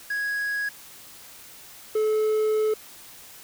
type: tone pair in turn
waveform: triangle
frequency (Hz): 1660 / 431.9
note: G#6 / A4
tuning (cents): -1 / -32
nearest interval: octave + major seventh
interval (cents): 2331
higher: first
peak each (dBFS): -23 / -18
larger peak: second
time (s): 0.1-0.69 / 1.95-2.74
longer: second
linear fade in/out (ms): 5
effects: white hiss -46 dBFS RMS until 3.43 s